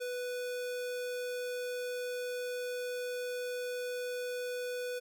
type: tone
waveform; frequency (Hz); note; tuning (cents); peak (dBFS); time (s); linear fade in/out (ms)
square; 494.7; B4; +3; -36; 0-5; 20
effects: none